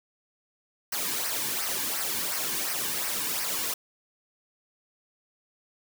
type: noise with flanger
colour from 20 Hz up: white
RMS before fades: -30 dBFS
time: 0.92-3.74 s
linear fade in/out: 5 ms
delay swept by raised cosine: 0.27 to 1.57 ms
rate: 2.8 Hz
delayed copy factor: -0.65
effects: none